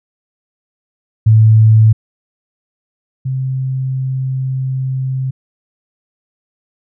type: tone pair in turn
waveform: sine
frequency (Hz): 110 / 131.49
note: A2 / C3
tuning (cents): 0 / +9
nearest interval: minor third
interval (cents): 309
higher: second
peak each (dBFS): -4 / -15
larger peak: first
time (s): 1.26-1.93 / 3.25-5.31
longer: second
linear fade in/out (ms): 10
effects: none